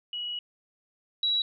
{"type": "tone pair in turn", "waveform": "sine", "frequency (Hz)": [2918, 3895], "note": ["F#7", "B7"], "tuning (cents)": [-25, -25], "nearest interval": "perfect fourth", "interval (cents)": 500, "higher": "second", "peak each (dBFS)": [-31, -23], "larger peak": "second", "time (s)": [[0.13, 0.39], [1.23, 1.42]], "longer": "first", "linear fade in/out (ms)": 2, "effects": []}